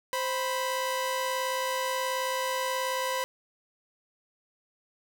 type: tone pair together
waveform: sawtooth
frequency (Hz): 522.3 / 986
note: C5 / B5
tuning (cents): -3 / -3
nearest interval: major seventh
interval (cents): 1100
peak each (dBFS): -27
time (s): 0.13-3.24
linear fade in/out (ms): 0
effects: none